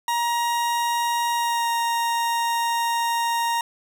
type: tone with pitch glide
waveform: 40% pulse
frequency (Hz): 944 to 933.2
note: A#5 to A#5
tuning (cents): +22 to +2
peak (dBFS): -20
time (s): 0.08-3.61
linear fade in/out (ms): 2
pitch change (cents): -20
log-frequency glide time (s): 1.35-1.7
effects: none